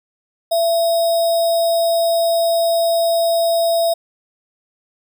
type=tone with sample-and-hold; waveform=sine; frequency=670 Hz; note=E5; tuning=28 cents sharp; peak=-13 dBFS; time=0.51-3.94 s; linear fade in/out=10 ms; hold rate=4410 Hz; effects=none